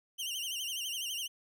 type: tone with vibrato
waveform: sawtooth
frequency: 2960 Hz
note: F#7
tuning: in tune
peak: -32 dBFS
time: 0.18-1.28 s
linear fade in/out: 20 ms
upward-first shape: sine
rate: 12 Hz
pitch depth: 120 cents each way
effects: none